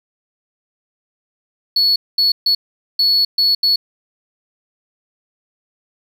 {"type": "tone bursts at uneven times", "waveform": "sine", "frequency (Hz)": 4400, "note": "C#8", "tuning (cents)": -14, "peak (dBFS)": -9, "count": 6, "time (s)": [[1.76, 1.96], [2.18, 2.32], [2.46, 2.55], [2.99, 3.25], [3.38, 3.55], [3.63, 3.76]], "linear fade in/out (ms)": 5, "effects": ["tanh soft clip ceiling -9 dBFS", "8-bit"]}